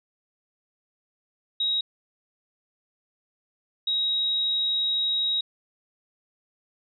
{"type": "tone bursts at uneven times", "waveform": "sine", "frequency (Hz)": 3807, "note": "A#7", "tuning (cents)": 36, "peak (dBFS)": -22, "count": 2, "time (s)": [[1.6, 1.81], [3.87, 5.41]], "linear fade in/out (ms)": 5, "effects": []}